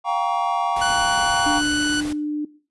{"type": "chord", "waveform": "triangle", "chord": "G half-diminished seventh", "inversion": "third", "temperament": "just", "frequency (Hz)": [705.6, 784, 940.8, 1128.9], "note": ["F5", "G5", "Bb5", "Db6"], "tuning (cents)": [18, 0, 16, 31], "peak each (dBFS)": -23, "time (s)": [0.04, 1.62], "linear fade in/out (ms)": 50}
{"type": "noise", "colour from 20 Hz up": "pink", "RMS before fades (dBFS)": -34, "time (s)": [0.76, 2.13], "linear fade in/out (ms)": 5}
{"type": "tone", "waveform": "sawtooth", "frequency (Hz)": 1486, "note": "F#6", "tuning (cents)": 7, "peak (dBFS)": -17, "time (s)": [0.81, 2.01], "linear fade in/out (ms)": 10}
{"type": "tone with pitch glide", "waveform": "sine", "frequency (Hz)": [296.1, 298.7], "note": ["D4", "D4"], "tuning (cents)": [14, 29], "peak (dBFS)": -21, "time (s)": [1.46, 2.45], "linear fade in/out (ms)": 5, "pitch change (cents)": 15, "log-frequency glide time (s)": [1.65, 2.17]}
{"effects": ["noise-tail reverb RT60 0.4 s tail -19 dB re dry", "resampled to 24000 Hz"]}